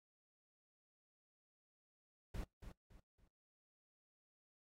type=noise with echo; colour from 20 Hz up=brown; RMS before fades=-44 dBFS; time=2.34-2.44 s; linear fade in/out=5 ms; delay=280 ms; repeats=3; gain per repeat=-9 dB; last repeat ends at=3.28 s; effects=noise-tail reverb RT60 0.2 s tail -26 dB re dry + AAC 48 kbps